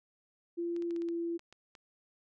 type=tone with pitch glide; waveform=sine; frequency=342.3 to 338.2 Hz; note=F4 to E4; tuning=-35 to +44 cents; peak=-32 dBFS; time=0.57-1.38 s; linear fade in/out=20 ms; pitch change=-21 cents; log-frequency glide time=0.87-0.96 s
type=clicks; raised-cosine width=0.2 ms; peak=-36 dBFS; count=9; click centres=0.764 / 0.823 / 0.908 / 0.963 / 1.02 / 1.087 / 1.394 / 1.526 / 1.752 s
effects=none